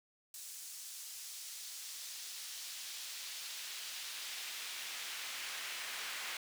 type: noise with high-pass filter sweep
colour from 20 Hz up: brown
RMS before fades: -45 dBFS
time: 0.34-6.37 s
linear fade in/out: 2 ms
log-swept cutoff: 7100 to 2000 Hz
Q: 0.95
effects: none